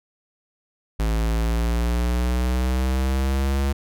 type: linear sweep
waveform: square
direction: up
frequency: 54 to 69.3 Hz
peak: -20 dBFS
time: 0.99-3.73 s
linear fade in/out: 10 ms
effects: none